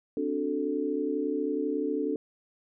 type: chord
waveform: sine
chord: D dominant seventh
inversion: third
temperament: equal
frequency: 261.6 / 293.7 / 370 / 440 Hz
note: C4 / D4 / F#4 / A4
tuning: 0 / 0 / 0 / 0 cents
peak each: -35 / -30 / -36 / -31 dBFS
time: 0.17-2.16 s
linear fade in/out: 2 ms
effects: none